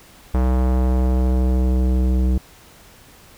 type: tone with low-pass filter sweep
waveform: square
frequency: 63.4 Hz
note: B1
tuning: 46 cents sharp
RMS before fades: -17 dBFS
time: 0.34-2.38 s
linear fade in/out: 5 ms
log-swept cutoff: 1100 to 320 Hz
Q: 0.92
effects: pink hiss -47 dBFS RMS until 3.37 s